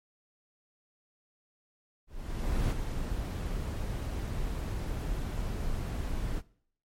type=noise with ADSR envelope; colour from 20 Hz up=brown; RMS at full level=-27 dBFS; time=2.07-6.42 s; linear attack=640 ms; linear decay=23 ms; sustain=-6 dB; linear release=39 ms; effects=noise-tail reverb RT60 0.6 s tail -22 dB re dry + MP3 64 kbps